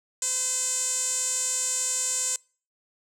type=tone with band-pass filter; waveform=sawtooth; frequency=511 Hz; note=C5; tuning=41 cents flat; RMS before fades=-27 dBFS; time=0.22-2.36 s; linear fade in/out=2 ms; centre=7500 Hz; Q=9.3; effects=noise-tail reverb RT60 0.4 s tail -26 dB re dry